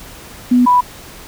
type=tone pair in turn; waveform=sine; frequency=246.9 / 987.6 Hz; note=B3 / B5; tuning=0 / 0 cents; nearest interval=2 octaves; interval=2400 cents; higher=second; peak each=-7 dBFS; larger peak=neither; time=0.51-0.66 / 0.66-0.81 s; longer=neither; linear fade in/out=10 ms; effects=pink hiss -36 dBFS RMS until 1.27 s